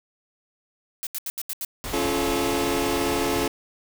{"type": "noise bursts", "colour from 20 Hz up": "blue", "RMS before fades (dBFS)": -30, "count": 6, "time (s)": [1.03, 1.648], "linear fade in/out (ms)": 0, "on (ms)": 38, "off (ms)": 78}
{"type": "noise", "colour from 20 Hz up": "pink", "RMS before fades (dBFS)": -32, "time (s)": [1.84, 3.47], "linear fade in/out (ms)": 0}
{"type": "chord", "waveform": "sawtooth", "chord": "Db augmented", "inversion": "none", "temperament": "just", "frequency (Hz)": [277.2, 346.5, 433.1], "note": ["Db4", "F4", "A4"], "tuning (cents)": [0, -14, -27], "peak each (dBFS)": -23, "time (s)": [1.93, 3.48], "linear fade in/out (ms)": 5}
{"effects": []}